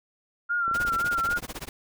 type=tone with vibrato; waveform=sine; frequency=1389 Hz; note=F6; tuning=10 cents flat; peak=-23 dBFS; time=0.49-1.39 s; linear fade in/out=20 ms; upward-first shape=sine; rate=3.8 Hz; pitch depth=51 cents each way
type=clicks; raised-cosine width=2 ms; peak=-27 dBFS; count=12; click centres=0.68 / 0.713 / 0.802 / 0.85 / 0.921 / 0.963 / 1.045 / 1.133 / 1.183 / 1.29 / 1.386 / 1.427 s
type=noise with tremolo; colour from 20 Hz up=pink; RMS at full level=-34 dBFS; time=0.74-1.69 s; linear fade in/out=2 ms; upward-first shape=sine; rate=16 Hz; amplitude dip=100%
effects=none